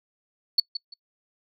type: tone with echo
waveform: sine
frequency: 4435 Hz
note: C#8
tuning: in tune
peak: -13 dBFS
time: 0.58-0.6 s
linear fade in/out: 5 ms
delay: 170 ms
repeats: 2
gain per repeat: -13 dB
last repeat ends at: 0.94 s
effects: noise-tail reverb RT60 0.1 s tail -25 dB re dry + tanh soft clip ceiling -11 dBFS